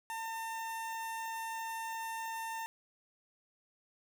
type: tone with notch filter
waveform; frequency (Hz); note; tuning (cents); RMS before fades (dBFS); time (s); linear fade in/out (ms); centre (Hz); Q
sawtooth; 903; A5; +45; -40; 0.1-2.66; 0; 4300; 1.6
effects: 10-bit